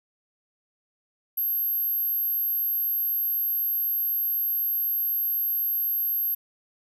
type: tone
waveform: sine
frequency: 12544 Hz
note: G9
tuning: in tune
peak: -23 dBFS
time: 1.37-6.35 s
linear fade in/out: 10 ms
effects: none